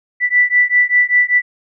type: beating tone pair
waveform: sine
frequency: 1970 / 1975.1 Hz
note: B6 / B6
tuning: -5 / 0 cents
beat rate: 5.1 Hz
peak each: -13 / -13 dBFS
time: 0.2-1.42 s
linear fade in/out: 50 ms
effects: none